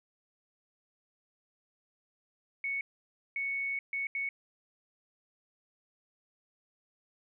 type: tone bursts at uneven times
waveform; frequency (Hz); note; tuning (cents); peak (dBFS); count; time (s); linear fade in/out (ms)
sine; 2217; C#7; 0; -31; 4; 2.64-2.81 / 3.36-3.79 / 3.93-4.07 / 4.15-4.29; 2
effects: none